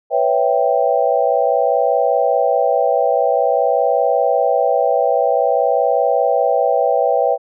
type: chord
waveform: sine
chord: C# half-diminished seventh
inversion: third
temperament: equal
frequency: 493.9 / 554.4 / 659.3 / 784 Hz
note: B4 / C#5 / E5 / G5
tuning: 0 / 0 / 0 / 0 cents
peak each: -18 dBFS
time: 0.1-7.38 s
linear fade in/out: 50 ms
effects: none